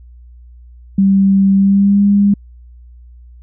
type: tone with pitch glide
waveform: sine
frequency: 195.1 to 201.9 Hz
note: G3 to G#3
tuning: -8 to -49 cents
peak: -7 dBFS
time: 0.98-2.34 s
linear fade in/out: 5 ms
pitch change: +59 cents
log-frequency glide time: 1.55-2.02 s
effects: added 60 Hz sine -36 dBFS peak until 3.42 s